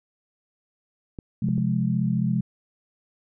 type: clicks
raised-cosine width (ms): 3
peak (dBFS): -22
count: 3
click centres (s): 1.188 / 1.487 / 1.58
type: chord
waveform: sine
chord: F minor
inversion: second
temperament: just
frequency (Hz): 130.96 / 174.61 / 209.5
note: C3 / F3 / Ab3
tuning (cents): +2 / 0 / +15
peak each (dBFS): -25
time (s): 1.42-2.41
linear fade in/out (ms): 5
effects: none